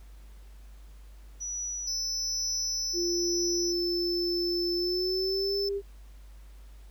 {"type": "tone with tremolo", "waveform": "sine", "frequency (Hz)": 5880, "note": "F#8", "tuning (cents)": -12, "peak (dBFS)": -31, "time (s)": [1.4, 3.73], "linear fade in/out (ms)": 20, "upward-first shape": "triangle", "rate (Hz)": 1.1, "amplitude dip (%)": 45}
{"type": "tone", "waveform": "triangle", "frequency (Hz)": 5274, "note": "E8", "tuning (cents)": 0, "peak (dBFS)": -29, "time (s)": [1.87, 5.69], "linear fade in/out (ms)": 5}
{"type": "tone with pitch glide", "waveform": "sine", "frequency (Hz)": [349.2, 398.8], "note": ["F4", "G4"], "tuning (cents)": [0, 30], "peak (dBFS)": -28, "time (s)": [2.93, 5.82], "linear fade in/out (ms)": 50, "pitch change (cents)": 230, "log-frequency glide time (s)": [4.75, 5.56]}
{"effects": ["added 50 Hz sine -46 dBFS peak until 6.9 s", "pink hiss -62 dBFS RMS until 6.9 s"]}